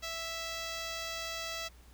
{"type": "tone with notch filter", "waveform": "5% pulse", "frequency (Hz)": 659, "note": "E5", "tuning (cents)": -1, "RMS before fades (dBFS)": -39, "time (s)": [0.02, 1.69], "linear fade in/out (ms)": 20, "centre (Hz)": 9100, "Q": 1.1, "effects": ["added 60 Hz sine -54 dBFS peak until 1.93 s", "pink hiss -62 dBFS RMS until 1.93 s"]}